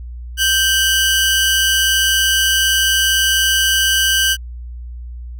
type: tone pair together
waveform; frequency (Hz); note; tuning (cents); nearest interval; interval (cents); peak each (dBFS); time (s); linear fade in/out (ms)
sawtooth; 1564.8 / 2954; G6 / F#7; -4 / -3; major seventh; 1101; -12; 0.37-4.37; 50
effects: added 60 Hz sine -27 dBFS peak until 5.39 s